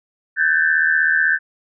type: tone cluster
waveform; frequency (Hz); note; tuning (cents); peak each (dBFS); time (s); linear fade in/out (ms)
sine; 1526 / 1602 / 1763; G6 / G6 / A6; -47 / +37 / +3; -18; 0.36-1.39; 50
effects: none